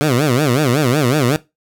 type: tone with vibrato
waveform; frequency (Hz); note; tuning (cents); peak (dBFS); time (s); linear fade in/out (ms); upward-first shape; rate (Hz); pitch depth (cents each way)
15% pulse; 136; C#3; -33; -6; 0.01-1.36; 0; sine; 5.4; 240
effects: noise-tail reverb RT60 0.2 s tail -18 dB re dry